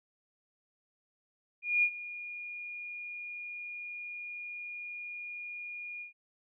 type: tone with ADSR envelope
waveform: sine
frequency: 2431 Hz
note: D#7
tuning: 41 cents flat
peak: -22 dBFS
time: 1.62-6.13 s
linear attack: 210 ms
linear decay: 68 ms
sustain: -17 dB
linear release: 120 ms
effects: none